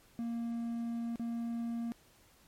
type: tone with dropouts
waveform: triangle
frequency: 233.1 Hz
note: A#3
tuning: in tune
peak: -32 dBFS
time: 0.19-1.92 s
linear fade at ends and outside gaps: 0 ms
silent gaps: 1.158-1.196 s
effects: pink hiss -64 dBFS RMS until 2.47 s + MP3 64 kbps